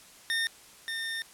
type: tone pair in turn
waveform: 25% pulse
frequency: 1824 / 1815.8 Hz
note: A#6 / A#6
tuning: -38 / -46 cents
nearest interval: unison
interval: 8 cents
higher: first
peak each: -23 / -28 dBFS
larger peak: first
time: 0.3-0.47 / 0.88-1.22 s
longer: second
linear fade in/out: 0 ms
effects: white hiss -53 dBFS RMS until 1.33 s + low-pass 11000 Hz 12 dB/octave

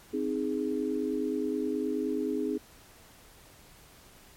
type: chord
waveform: sine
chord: Ab major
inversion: first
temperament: equal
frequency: 261.6 / 311.1 / 415.3 Hz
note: C4 / Eb4 / Ab4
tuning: 0 / 0 / 0 cents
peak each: -32 dBFS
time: 0.13-2.58 s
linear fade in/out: 10 ms
effects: pink hiss -55 dBFS RMS until 4.36 s + MP3 64 kbps

